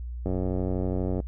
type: click train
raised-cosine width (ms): 2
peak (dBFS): -16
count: 88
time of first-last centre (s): 0.26-1.202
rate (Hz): 92.4
effects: noise-tail reverb RT60 0.1 s tail -23 dB re dry + added 60 Hz sine -32 dBFS peak until 1.27 s